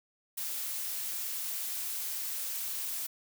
blue noise, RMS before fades -36 dBFS, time 0.37-3.07 s, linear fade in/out 10 ms, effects none

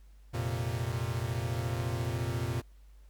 45% pulse chord, F suspended fourth, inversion none, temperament equal, 87.31 / 116.54 / 130.81 Hz, F2 / Bb2 / C3, 0 / 0 / 0 cents, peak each -37 / -33 / -37 dBFS, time 0.33-2.62 s, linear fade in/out 20 ms, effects added 50 Hz sine -52 dBFS peak until 3.09 s + pink hiss -70 dBFS RMS until 3.09 s

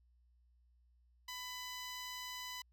10% pulse tone, 999 Hz, B5, 20 cents sharp, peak -35 dBFS, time 1.28-2.62 s, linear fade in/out 5 ms, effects added 60 Hz sine -67 dBFS peak until 2.72 s

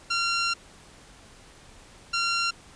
15% pulse tone pair in turn, 1377 / 1377 Hz, F6 / F6, -25 / -25 cents, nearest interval unison, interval 0 cents, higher neither, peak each -17 dBFS, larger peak neither, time 0.1-0.54 / 2.13-2.51 s, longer first, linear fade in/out 10 ms, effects pink hiss -51 dBFS RMS until 2.75 s + resampled to 22050 Hz

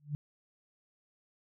sine tone with exponential growth, 146.83 Hz, D3, in tune, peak -28 dBFS, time 0-0.15 s, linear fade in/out 0 ms, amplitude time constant 31 ms, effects none

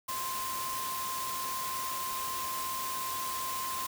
sine tone in noise, 1046.5 Hz, C6, in tune, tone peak -35 dBFS, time 0.08-3.87 s, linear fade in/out 10 ms, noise white, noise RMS -38 dBFS, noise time 0.08-3.87 s, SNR 0 dB, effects none

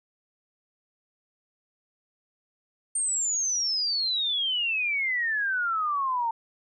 sine exponential sweep, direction down, 8830 to 901 Hz, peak -24 dBFS, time 2.95-6.31 s, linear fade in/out 5 ms, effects none

